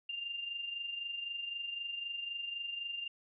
sine tone with amplitude modulation, 2795 Hz, F7, 1 cent sharp, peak -35 dBFS, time 0.09-3.08 s, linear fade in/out 5 ms, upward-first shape sine, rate 23.9 Hz, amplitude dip 55%, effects none

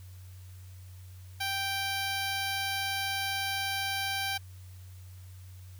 10% pulse tone, 784 Hz, G5, in tune, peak -22 dBFS, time 1.4-4.38 s, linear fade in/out 10 ms, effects added 92 Hz sine -45 dBFS peak until 5.79 s + white hiss -60 dBFS RMS until 5.79 s

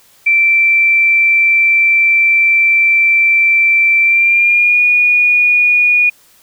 sine tone with pitch glide, 2341 to 2450 Hz, D7 to D#7, -6 to -27 cents, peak -7 dBFS, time 0.26-6.1 s, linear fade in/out 10 ms, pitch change +79 cents, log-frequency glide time 4.02-4.82 s, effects white hiss -48 dBFS RMS until 6.42 s

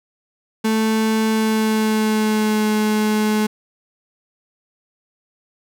35% pulse tone with pitch glide, 220 to 213.7 Hz, A3 to G#3, 0 to +50 cents, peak -14 dBFS, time 0.64-3.47 s, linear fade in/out 10 ms, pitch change -50 cents, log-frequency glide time 1.31-2.67 s, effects none

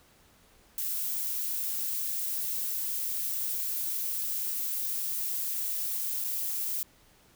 violet noise with dropouts, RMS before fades -32 dBFS, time 0.78-6.83 s, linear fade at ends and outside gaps 1 ms, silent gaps 6.241-6.245 s, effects pink hiss -61 dBFS RMS until 7.35 s

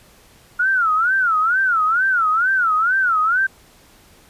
sine tone with vibrato, 1400 Hz, F6, 4 cents sharp, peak -14 dBFS, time 0.59-3.47 s, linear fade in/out 10 ms, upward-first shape sine, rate 2.2 Hz, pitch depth 200 cents each way, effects pink hiss -50 dBFS RMS until 4.29 s + resampled to 32000 Hz

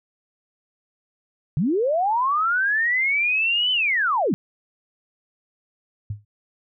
sine linear two-way sweep, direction up then down, 127.7 to 3046 to 144.4 Hz, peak -18 dBFS, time 1.57-4.34 s, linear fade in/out 0 ms, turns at 3.72 s
sine tone with exponential decay, 103.83 Hz, G#2, in tune, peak -22 dBFS, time 6.1-6.25 s, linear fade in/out 5 ms, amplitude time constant 31 ms
effects none

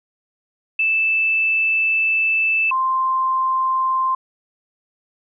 sine tone pair in turn, 2637 / 1046.5 Hz, E7 / C6, 0 / 0 cents, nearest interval octave + major third, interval 1600 cents, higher first, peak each -15 / -16 dBFS, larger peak first, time 0.79-2.71 / 2.71-4.15 s, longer first, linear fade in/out 5 ms, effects none

